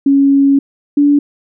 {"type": "tone pair in turn", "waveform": "sine", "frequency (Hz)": [277.2, 288.2], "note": ["C#4", "D4"], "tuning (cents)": [0, -33], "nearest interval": "minor second", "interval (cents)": 67, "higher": "second", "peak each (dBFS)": -6, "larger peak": "neither", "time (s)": [[0.06, 0.59], [0.97, 1.19]], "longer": "first", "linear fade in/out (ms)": 5, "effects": []}